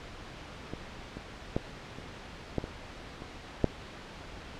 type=clicks; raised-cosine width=2 ms; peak=-22 / -26 / -14 / -30 / -15 / -23 / -29 / -9 dBFS; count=8; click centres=0.736 / 1.17 / 1.565 / 1.986 / 2.583 / 2.641 / 3.221 / 3.643 s; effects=pink hiss -45 dBFS RMS until 4.59 s + low-pass 4000 Hz 12 dB/octave